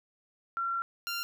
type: tone pair in turn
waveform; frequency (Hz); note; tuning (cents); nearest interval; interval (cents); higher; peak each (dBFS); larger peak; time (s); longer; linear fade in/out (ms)
sine / 15% pulse; 1366 / 1388.3; F6 / F6; -39 / -11; unison; 28; second; -29 / -26; second; 0.57-0.82 / 1.07-1.23; first; 0
effects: none